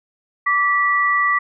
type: tone pair together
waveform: sine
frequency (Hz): 1164 / 1954.8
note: D6 / B6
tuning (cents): -16 / -18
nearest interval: major sixth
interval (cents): 898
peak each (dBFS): -17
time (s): 0.46-1.39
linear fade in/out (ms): 10
effects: none